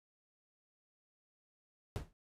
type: noise with exponential decay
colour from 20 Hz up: brown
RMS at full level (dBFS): -34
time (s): 1.96-2.13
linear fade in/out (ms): 0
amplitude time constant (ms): 35
effects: resampled to 32000 Hz